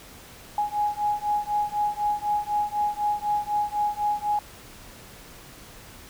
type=beating tone pair; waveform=sine; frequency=830.6 / 834.6 Hz; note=G#5 / G#5; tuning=0 / +8 cents; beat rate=4 Hz; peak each=-26 dBFS; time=0.58-4.39 s; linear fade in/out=2 ms; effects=pink hiss -46 dBFS RMS until 6.09 s